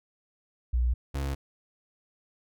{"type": "tone pair in turn", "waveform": ["sine", "35% pulse"], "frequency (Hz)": [60.7, 68.73], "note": ["B1", "C#2"], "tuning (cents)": [-29, -14], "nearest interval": "major second", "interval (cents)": 215, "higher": "second", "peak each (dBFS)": [-22, -27], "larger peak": "first", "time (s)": [[0.73, 0.94], [1.14, 1.35]], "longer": "neither", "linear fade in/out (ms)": 10, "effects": []}